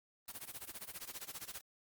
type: noise with tremolo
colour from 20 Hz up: white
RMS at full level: -44 dBFS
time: 0.28-1.61 s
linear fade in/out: 2 ms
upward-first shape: sine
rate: 15 Hz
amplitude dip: 90%
effects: Opus 32 kbps